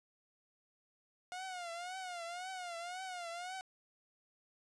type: tone with vibrato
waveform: sawtooth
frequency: 715 Hz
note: F5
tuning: 41 cents sharp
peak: -38 dBFS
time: 1.32-3.61 s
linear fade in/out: 0 ms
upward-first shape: triangle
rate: 1.9 Hz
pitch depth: 120 cents each way
effects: resampled to 22050 Hz